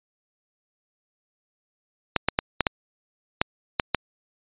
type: clicks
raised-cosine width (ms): 0.3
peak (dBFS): -3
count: 8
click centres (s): 2.163 / 2.286 / 2.389 / 2.607 / 2.668 / 3.415 / 3.798 / 3.947
effects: resampled to 8000 Hz